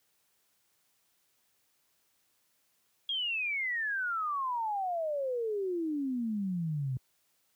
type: exponential sweep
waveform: sine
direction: down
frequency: 3302 to 125 Hz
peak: -30 dBFS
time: 3.09-6.97 s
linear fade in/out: 2 ms
effects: white hiss -73 dBFS RMS until 7.55 s + high-pass 60 Hz 12 dB/octave